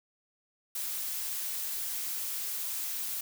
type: noise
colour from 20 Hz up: blue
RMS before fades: -35 dBFS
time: 0.75-3.21 s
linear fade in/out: 5 ms
effects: none